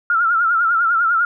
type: tone with vibrato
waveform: sine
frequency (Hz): 1375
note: F6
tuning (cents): -27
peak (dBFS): -13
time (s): 0.1-1.25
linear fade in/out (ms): 2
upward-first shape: sine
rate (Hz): 10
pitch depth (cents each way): 82
effects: none